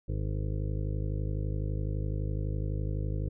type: harmonic tone with a mistuned harmonic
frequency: 51.91 Hz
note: G#1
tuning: in tune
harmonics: 1 / 2 / 3 / 4 / 5 / 6 / 7 / 8 / 9 / 10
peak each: -32 / -33 / -38 / -50 / -51 / -44 / -56 / -47 / -47 / -49 dBFS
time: 0.08-3.29 s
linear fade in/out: 10 ms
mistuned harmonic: 7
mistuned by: +45 cents
effects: none